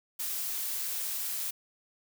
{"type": "noise", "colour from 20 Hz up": "blue", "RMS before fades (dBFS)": -34, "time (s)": [0.19, 1.51], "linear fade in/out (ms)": 10, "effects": []}